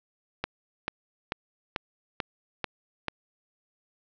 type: click train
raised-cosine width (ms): 0.3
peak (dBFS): -12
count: 7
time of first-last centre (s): 0.44-3.083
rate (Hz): 2.27
effects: low-pass 5000 Hz 12 dB/octave